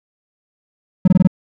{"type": "tone bursts", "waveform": "triangle", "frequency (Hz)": 185, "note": "F#3", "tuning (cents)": 0, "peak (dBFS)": -5, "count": 5, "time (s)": [1.05, 1.274], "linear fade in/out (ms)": 5, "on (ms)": 28, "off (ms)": 21, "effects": []}